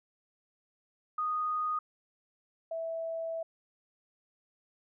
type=tone pair in turn; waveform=sine; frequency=1239 / 656.3 Hz; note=D#6 / E5; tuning=-8 / -8 cents; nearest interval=major seventh; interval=1100 cents; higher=first; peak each=-29 / -33 dBFS; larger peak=first; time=1.18-1.79 / 2.71-3.43 s; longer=second; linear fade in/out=5 ms; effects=none